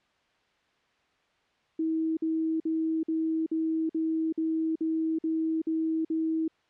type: tone bursts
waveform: sine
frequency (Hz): 321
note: E4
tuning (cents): -46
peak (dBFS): -25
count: 11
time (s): 1.79-6.48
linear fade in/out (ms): 5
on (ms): 380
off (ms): 51
effects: white hiss -68 dBFS RMS until 6.69 s + low-pass 3000 Hz 12 dB/octave